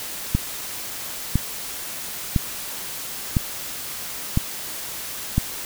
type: click train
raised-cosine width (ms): 5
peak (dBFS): -5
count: 6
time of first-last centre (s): 0.35-5.38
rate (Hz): 0.994
effects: white hiss -32 dBFS RMS until 5.65 s